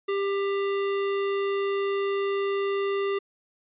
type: tone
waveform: square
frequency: 396.6 Hz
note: G4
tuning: 20 cents sharp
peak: -25 dBFS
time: 0.08-3.19 s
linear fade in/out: 10 ms
effects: resampled to 8000 Hz